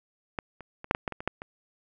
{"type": "clicks", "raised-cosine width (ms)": 0.5, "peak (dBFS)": [-15, -28, -25, -6, -11, -14, -21, -22, -11, -23], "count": 10, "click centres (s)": [0.388, 0.607, 0.844, 0.911, 0.949, 1.078, 1.123, 1.205, 1.276, 1.419], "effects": []}